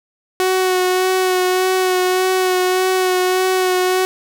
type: tone with vibrato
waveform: sawtooth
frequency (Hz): 370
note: F#4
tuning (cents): 0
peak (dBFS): -10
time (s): 0.4-4.05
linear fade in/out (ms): 0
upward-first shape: sine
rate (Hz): 1.7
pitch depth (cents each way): 19
effects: none

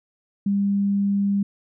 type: tone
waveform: sine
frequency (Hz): 200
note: G3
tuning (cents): +35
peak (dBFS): -18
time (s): 0.46-1.43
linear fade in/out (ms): 5
effects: none

